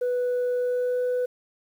sine tone with pitch glide, 493.9 to 497.3 Hz, B4 to B4, 0 to +12 cents, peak -20 dBFS, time 0.01-1.26 s, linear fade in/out 10 ms, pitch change +12 cents, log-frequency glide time 0.57-1.01 s, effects tanh soft clip ceiling -21 dBFS + 9-bit

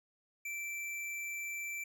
sine tone with hard clipping, 2337 Hz, D7, 9 cents flat, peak -39 dBFS, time 0.45-1.84 s, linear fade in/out 5 ms, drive 18 dB, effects none

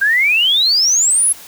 sine exponential sweep, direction up, 1568 to 11175 Hz, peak -10 dBFS, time 0.01-1.33 s, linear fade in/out 10 ms, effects white hiss -37 dBFS RMS until 1.47 s

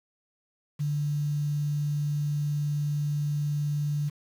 sine tone with quantisation, 146.83 Hz, D3, in tune, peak -25 dBFS, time 0.79-4.1 s, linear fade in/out 20 ms, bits 8, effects none

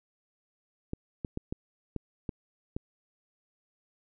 clicks, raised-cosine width 3 ms, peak -20 dBFS, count 7, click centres 0.934 / 1.248 / 1.374 / 1.525 / 1.963 / 2.292 / 2.765 s, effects none

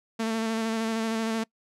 sawtooth tone with vibrato, 224 Hz, A3, 31 cents sharp, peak -22 dBFS, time 0.19-1.44 s, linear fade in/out 10 ms, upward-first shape square, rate 13 Hz, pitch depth 18 cents each way, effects noise-tail reverb RT60 0.1 s tail -24 dB re dry + low-pass 9000 Hz 12 dB/octave

